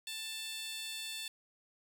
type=tone with high-pass filter; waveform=15% pulse; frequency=885 Hz; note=A5; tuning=10 cents sharp; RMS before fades=-42 dBFS; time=0.07-1.28 s; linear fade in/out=2 ms; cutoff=3800 Hz; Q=1.5; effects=none